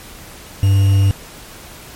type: tone with quantisation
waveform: triangle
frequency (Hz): 98.1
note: G2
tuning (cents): +2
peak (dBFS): -7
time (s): 0.63-1.11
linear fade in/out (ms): 0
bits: 5
effects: pink hiss -37 dBFS RMS until 1.95 s + MP3 64 kbps